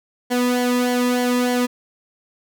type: tone with flanger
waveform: sawtooth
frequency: 246.9 Hz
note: B3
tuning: in tune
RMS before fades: -19 dBFS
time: 0.3-1.67 s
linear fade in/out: 20 ms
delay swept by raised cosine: 0.78 to 1.36 ms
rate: 3.3 Hz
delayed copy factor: -0.65
effects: none